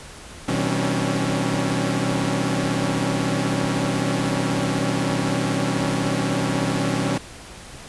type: tone cluster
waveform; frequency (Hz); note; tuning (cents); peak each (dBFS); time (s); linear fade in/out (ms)
sawtooth; 122.7 / 159.4 / 191 / 268.4 / 284.5; B2 / D#3 / G3 / C4 / C#4; -11 / +42 / -45 / +44 / +45; -23; 0.48-7.18; 5
effects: pink hiss -40 dBFS RMS until 7.88 s + resampled to 24000 Hz